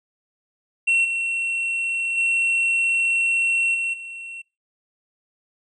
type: tone with level steps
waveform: triangle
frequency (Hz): 2719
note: F7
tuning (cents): -47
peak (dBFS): -14 / -20 / -16 / -20 / -31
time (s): 0.87-4.42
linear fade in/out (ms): 10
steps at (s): 1.04 / 2.17 / 3.74 / 3.93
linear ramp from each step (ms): 10
effects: noise-tail reverb RT60 0.3 s tail -25 dB re dry + resampled to 22050 Hz